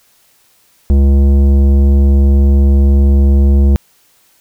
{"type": "tone with tanh clipping", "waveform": "sine", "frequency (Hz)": 69.3, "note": "C#2", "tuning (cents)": 0, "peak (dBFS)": -7, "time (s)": [0.9, 3.76], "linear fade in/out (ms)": 0, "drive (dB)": 13, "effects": ["white hiss -52 dBFS RMS until 4.4 s"]}